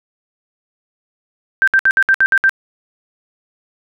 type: tone bursts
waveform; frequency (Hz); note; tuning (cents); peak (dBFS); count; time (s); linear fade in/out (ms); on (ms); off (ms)
sine; 1568; G6; 0; -8; 8; 1.62-2.494; 0; 55; 62
effects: none